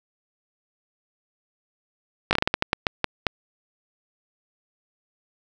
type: slowing click train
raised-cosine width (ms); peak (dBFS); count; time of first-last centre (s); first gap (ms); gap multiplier
0.3; -3; 12; 2.31-3.268; 19; 1.28
effects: none